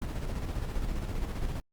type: noise with tremolo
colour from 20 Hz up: brown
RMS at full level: -31 dBFS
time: 0.02-1.6 s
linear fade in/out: 0 ms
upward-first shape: square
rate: 15 Hz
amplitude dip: 40%
effects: Opus 48 kbps